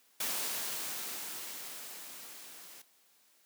white noise with level ramp, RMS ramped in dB -34 to -52 dBFS, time 0.2-2.82 s, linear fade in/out 5 ms, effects white hiss -67 dBFS RMS until 3.45 s + high-pass 200 Hz 12 dB/octave

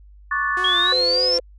sine chord, D major seventh, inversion third, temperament equal with one note detuned, 1108.7 / 1174.7 / 1480 / 1749.9 Hz, C#6 / D6 / F#6 / A6, 0 / 0 / 0 / -10 cents, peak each -24 / -28 / -28 / -22 dBFS, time 0.31-0.93 s, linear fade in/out 5 ms
sawtooth tone with vibrato, 358.3 Hz, F4, 44 cents sharp, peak -26 dBFS, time 0.57-1.39 s, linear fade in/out 2 ms, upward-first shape sine, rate 3.4 Hz, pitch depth 57 cents each way
sine exponential sweep, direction up, 3242 to 5490 Hz, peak -17 dBFS, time 0.64-1.38 s, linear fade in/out 5 ms
sine tone, 510 Hz, C5, 44 cents flat, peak -21 dBFS, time 0.92-1.4 s, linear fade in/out 5 ms
effects added 50 Hz sine -43 dBFS peak until 1.58 s + resampled to 24000 Hz

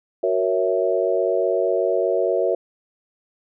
sine chord, F# dominant seventh, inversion none, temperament equal, 370 / 466.2 / 554.4 / 659.3 Hz, F#4 / A#4 / C#5 / E5, 0 / 0 / 0 / 0 cents, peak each -23 dBFS, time 0.23-2.55 s, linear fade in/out 5 ms, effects none

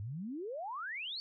sine exponential sweep, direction up, 94.6 to 4622 Hz, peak -38 dBFS, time 0-1.2 s, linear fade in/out 0 ms, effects none

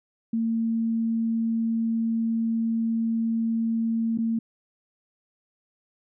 sine tone with dropouts, 227.1 Hz, A#3, 45 cents flat, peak -22 dBFS, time 0.33-4.39 s, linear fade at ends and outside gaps 5 ms, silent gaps 4.176-4.185 s, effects none

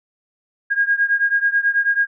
sine beating tone pair, 1626 / 1635.2 Hz, G#6 / G#6, -37 / -27 cents, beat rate 9.2 Hz, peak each -17 / -19 dBFS, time 0.7-2.07 s, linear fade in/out 20 ms, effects none

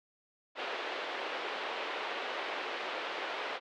pink band-pass noise, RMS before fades -38 dBFS, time 0.55-3.6 s, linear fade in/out 50 ms, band 410 to 3500 Hz, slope 24 dB/octave, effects none

